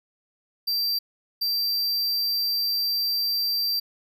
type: tone bursts at uneven times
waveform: square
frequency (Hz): 4699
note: D8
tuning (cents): 0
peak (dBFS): -23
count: 2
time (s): 0.67-0.99 / 1.41-3.8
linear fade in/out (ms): 10
effects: none